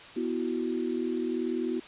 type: chord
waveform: sine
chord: B suspended fourth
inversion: none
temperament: equal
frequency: 246.9 / 329.6 / 370 Hz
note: B3 / E4 / F#4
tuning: 0 / 0 / 0 cents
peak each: -32 dBFS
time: 0.16-1.8 s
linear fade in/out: 10 ms
effects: white hiss -47 dBFS RMS until 1.87 s + resampled to 8000 Hz